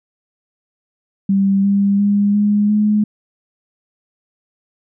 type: tone with pitch steps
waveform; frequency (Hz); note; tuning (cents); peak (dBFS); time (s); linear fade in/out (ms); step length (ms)
sine; 196 / 199.54 / 203.1 / 206.8 / 210.6; G3 / G3 / G#3 / G#3 / G#3; 0 / +31 / -38 / -7 / +24; -11; 1.29-3.04; 5; 350
effects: none